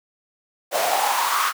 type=noise with high-pass filter sweep; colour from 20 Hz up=pink; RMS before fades=-21 dBFS; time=0.71-1.53 s; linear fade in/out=50 ms; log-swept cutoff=590 to 1300 Hz; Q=5.8; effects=none